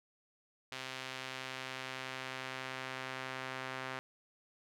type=tone with band-pass filter sweep; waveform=sawtooth; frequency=130.81 Hz; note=C3; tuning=in tune; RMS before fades=-43 dBFS; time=0.72-3.99 s; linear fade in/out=0 ms; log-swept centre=3000 to 1700 Hz; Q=0.95; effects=none